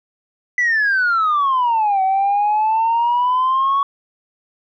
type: exponential two-way sweep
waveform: sine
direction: down then up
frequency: 2000 to 756 to 1122 Hz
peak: -12 dBFS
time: 0.58-3.83 s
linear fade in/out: 2 ms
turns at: 2.02 s
effects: tanh soft clip ceiling -11 dBFS